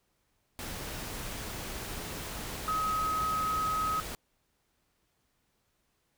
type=tone in noise; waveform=sine; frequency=1270 Hz; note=D#6; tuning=35 cents sharp; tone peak=-28 dBFS; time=2.68-4 s; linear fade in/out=0 ms; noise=pink; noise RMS=-39 dBFS; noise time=0.59-4.15 s; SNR=+8 dB; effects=pink hiss -75 dBFS RMS until 6.17 s